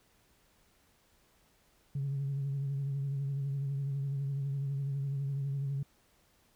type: tone with vibrato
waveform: sine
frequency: 138.59 Hz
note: C#3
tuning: in tune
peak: -30 dBFS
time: 1.95-5.83 s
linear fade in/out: 5 ms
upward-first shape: triangle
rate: 12 Hz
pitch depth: 46 cents each way
effects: tanh soft clip ceiling -28 dBFS + pink hiss -68 dBFS RMS until 6.55 s